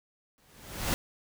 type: noise with exponential growth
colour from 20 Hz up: pink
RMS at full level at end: -27 dBFS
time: 0.38-0.94 s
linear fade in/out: 0 ms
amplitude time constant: 120 ms
effects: none